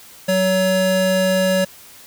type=tone pair together; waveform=square; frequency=187.7 / 563.1 Hz; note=F#3 / C#5; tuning=+25 / +27 cents; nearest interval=octave + perfect fifth; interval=1902 cents; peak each=-20 / -19 dBFS; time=0.28-1.65 s; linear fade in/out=10 ms; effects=white hiss -43 dBFS RMS until 2.06 s